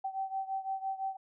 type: beating tone pair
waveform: sine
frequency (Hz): 770 / 775.9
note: G5 / G5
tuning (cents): -31 / -18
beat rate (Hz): 5.9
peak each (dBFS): -35 / -38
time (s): 0.04-1.17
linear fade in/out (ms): 10
effects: none